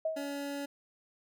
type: tone with exponential decay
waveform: sine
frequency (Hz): 638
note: D#5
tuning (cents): +43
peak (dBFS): -27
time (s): 0.05-0.45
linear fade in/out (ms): 5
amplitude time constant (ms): 86
type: tone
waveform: 25% pulse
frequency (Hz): 282.9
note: C#4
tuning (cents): +35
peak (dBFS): -32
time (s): 0.16-0.66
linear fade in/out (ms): 10
effects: none